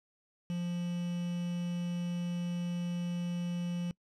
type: tone with quantisation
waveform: triangle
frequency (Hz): 174.61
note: F3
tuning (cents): 0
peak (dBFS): -30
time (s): 0.5-3.91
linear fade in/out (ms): 0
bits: 8
effects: noise-tail reverb RT60 0.1 s tail -24 dB re dry + low-pass 7000 Hz 12 dB/octave